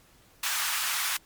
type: high-pass noise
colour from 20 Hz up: pink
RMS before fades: -29 dBFS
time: 0.43-1.17 s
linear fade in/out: 5 ms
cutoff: 1100 Hz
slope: 24 dB/octave
effects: pink hiss -59 dBFS RMS until 1.25 s + MP3 96 kbps